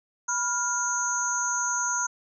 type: tone cluster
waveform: sine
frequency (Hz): 979 / 1409 / 6230 / 6660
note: B5 / F6 / G8 / G#8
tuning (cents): -15 / +15 / -12 / +4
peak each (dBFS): -30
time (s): 0.28-2.07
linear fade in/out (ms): 10
effects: none